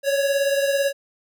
square beating tone pair, 554.4 / 572.4 Hz, C#5 / D5, 0 / -45 cents, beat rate 18 Hz, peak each -20 / -27 dBFS, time 0.03-0.93 s, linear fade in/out 50 ms, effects none

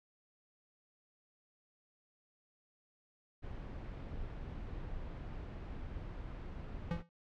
brown noise, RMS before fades -44 dBFS, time 3.42-7.03 s, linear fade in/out 20 ms
square tone with exponential decay, 170 Hz, F3, 46 cents flat, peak -31 dBFS, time 6.91-7.09 s, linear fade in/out 0 ms, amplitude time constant 38 ms
effects low-pass 3000 Hz 12 dB/octave

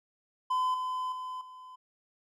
triangle tone with level steps, 1017 Hz, C6, 50 cents flat, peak -24 / -29 / -34 / -44 dBFS, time 0.5-1.76 s, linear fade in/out 10 ms, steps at 0.74 / 1.12 / 1.41 s, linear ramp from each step 2 ms, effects none

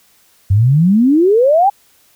sine exponential sweep, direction up, 92.5 to 830.6 Hz, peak -7 dBFS, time 0.5-1.7 s, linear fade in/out 10 ms, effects white hiss -52 dBFS RMS until 2.15 s

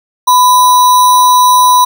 sine tone with sample-and-hold, 999 Hz, B5, 20 cents sharp, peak -3 dBFS, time 0.27-1.85 s, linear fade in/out 10 ms, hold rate 4900 Hz, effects none

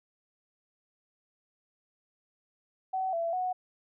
sine tone with pitch steps, 756 / 671 / 736 Hz, F#5 / E5 / F#5, +37 / +31 / -9 cents, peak -28 dBFS, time 2.93-3.53 s, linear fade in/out 10 ms, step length 200 ms, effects none

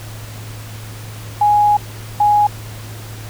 sine tone bursts at uneven times, 830.6 Hz, G#5, in tune, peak -9 dBFS, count 2, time 1.41-1.77 / 2.2-2.47 s, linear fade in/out 5 ms, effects added 108 Hz sine -30 dBFS peak until 3.29 s + pink hiss -36 dBFS RMS until 3.29 s

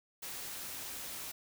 white noise, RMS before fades -43 dBFS, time 0.22-1.32 s, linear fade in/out 10 ms, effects none

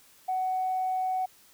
sine tone, 747 Hz, F#5, 16 cents sharp, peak -25 dBFS, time 0.28-1.26 s, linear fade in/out 10 ms, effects tanh soft clip ceiling -21 dBFS + white hiss -58 dBFS RMS until 1.53 s

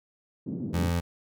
white band-pass noise, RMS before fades -33 dBFS, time 0.46-0.9 s, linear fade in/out 10 ms, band 120 to 280 Hz, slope 24 dB/octave
25% pulse tone, 86 Hz, F2, 26 cents flat, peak -21 dBFS, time 0.73-1.01 s, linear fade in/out 20 ms
effects none

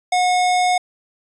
square tone, 726 Hz, F#5, 33 cents flat, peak -15 dBFS, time 0.12-0.78 s, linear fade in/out 5 ms, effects resampled to 22050 Hz

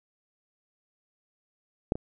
clicks, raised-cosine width 2 ms, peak -10 / -21 dBFS, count 2, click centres 1.921 / 1.955 s, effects none

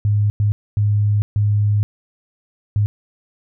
sine tone bursts at uneven times, 103.83 Hz, G#2, in tune, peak -13 dBFS, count 5, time 0.05-0.3 / 0.4-0.52 / 0.77-1.22 / 1.36-1.83 / 2.76-2.86 s, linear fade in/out 0 ms, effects none

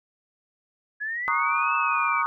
sine linear two-way sweep, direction up then down, 1669 to 2637 to 2266 Hz, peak -27 dBFS, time 1-2.23 s, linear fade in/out 20 ms, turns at 1.75 s
sine chord, D# minor seventh, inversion second, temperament equal, 932.3 / 1108.7 / 1244.5 / 1480 Hz, A#5 / C#6 / D#6 / F#6, 0 / 0 / 0 / 0 cents, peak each -29 / -27 / -25 / -31 dBFS, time 1.28-2.26 s, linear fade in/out 0 ms
effects none

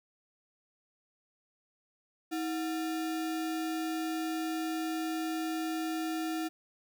sine tone with sample-and-hold, 320 Hz, D#4, 49 cents sharp, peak -31 dBFS, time 2.31-6.49 s, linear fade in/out 20 ms, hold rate 1050 Hz, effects none

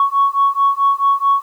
sine beating tone pair, 1109 / 1113.6 Hz, C#6 / C#6, 0 / +8 cents, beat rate 4.6 Hz, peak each -14 dBFS, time 0-1.42 s, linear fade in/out 2 ms, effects tanh soft clip ceiling -5 dBFS + 8-bit

